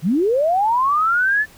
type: linear sweep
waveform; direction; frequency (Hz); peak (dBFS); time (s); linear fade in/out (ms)
sine; up; 137.3 to 1766; -14; 0.02-1.46; 50
effects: pink hiss -47 dBFS RMS until 1.57 s